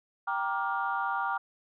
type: chord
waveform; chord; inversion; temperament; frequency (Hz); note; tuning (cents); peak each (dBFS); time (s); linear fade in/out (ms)
sine; G minor seventh; none; just; 784 / 940.8 / 1176 / 1411.2; G5 / Bb5 / D6 / F6; 0 / +16 / +2 / +18; -33; 0.27-1.38; 10
effects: tanh soft clip ceiling -18 dBFS